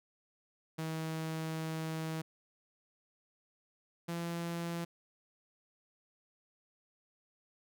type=tone pair in turn; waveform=sawtooth; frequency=160 / 169.84 Hz; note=D#3 / F3; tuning=+49 / -48 cents; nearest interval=minor second; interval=103 cents; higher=second; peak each=-32 / -32 dBFS; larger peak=neither; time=0.78-2.22 / 4.08-4.85 s; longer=first; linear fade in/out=10 ms; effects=none